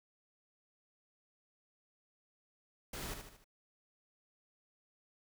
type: noise with echo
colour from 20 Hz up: pink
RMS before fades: -43 dBFS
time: 2.93-3.14 s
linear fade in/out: 5 ms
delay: 76 ms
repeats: 4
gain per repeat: -6 dB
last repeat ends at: 3.444 s
effects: none